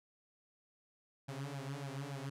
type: tone with flanger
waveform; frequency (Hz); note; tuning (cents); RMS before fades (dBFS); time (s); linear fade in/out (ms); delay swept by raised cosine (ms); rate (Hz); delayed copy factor
sawtooth; 138.59; C#3; 0; -43; 1.28-2.3; 10; 1.2 to 6.6; 3.5; +0.85
effects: low-pass 11000 Hz 12 dB/octave